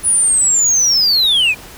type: linear sweep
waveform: sine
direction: down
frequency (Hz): 9956 to 2349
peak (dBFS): -7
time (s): 0.03-1.55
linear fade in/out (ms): 50
effects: tanh soft clip ceiling -9 dBFS + pink hiss -36 dBFS RMS until 1.77 s